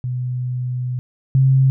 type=tone pair in turn; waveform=sine; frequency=125.3 / 133.13 Hz; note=B2 / C3; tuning=+25 / +30 cents; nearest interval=minor second; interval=105 cents; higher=second; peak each=-20 / -10 dBFS; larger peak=second; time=0.04-0.99 / 1.35-1.7 s; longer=first; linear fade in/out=0 ms; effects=none